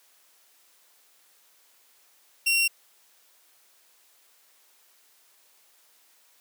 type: tone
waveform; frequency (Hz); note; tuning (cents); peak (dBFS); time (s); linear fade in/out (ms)
sawtooth; 2740; F7; -34; -17; 2.46-2.68; 10
effects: white hiss -61 dBFS RMS until 6.4 s + high-pass 400 Hz 12 dB/octave